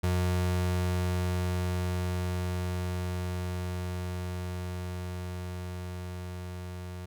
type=tone with level ramp; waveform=35% pulse; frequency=90 Hz; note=F#2; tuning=47 cents flat; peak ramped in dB=-23 to -36 dBFS; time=0.03-7.06 s; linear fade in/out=10 ms; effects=none